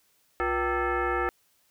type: tone with frequency modulation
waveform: sine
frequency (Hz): 483.5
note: B4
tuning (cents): -37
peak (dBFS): -24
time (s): 0.4-1.29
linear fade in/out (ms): 0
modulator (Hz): 420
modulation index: 3.3
effects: white hiss -67 dBFS RMS until 1.7 s